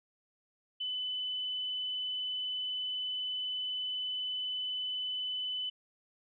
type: tone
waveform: sine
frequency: 3008 Hz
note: F#7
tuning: 28 cents sharp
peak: -33 dBFS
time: 0.8-5.7 s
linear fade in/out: 10 ms
effects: none